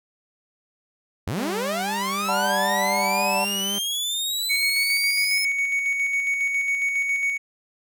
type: linear sweep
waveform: sawtooth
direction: up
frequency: 69.3 to 5210 Hz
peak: -21 dBFS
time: 1.27-5.45 s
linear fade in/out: 5 ms
type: tone with vibrato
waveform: sawtooth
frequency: 198 Hz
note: G3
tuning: 18 cents sharp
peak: -26 dBFS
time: 1.37-3.79 s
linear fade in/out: 10 ms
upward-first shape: triangle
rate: 3.9 Hz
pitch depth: 36 cents each way
type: chord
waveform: sine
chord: B minor seventh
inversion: first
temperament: equal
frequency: 587.3 / 740 / 880 / 987.8 Hz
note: D5 / F#5 / A5 / B5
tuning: 0 / 0 / 0 / 0 cents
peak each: -27 dBFS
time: 2.28-3.45 s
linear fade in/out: 10 ms
type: tone with tremolo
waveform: triangle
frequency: 2230 Hz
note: C#7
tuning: 10 cents sharp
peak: -18 dBFS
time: 4.49-7.38 s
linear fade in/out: 20 ms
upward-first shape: square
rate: 7.3 Hz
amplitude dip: 35%
effects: none